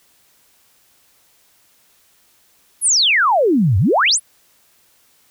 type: exponential two-way sweep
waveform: sine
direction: down then up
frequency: 11560 to 87.31 to 11560 Hz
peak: -11 dBFS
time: 2.81-4.2 s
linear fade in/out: 50 ms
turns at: 3.78 s
effects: white hiss -56 dBFS RMS until 5.3 s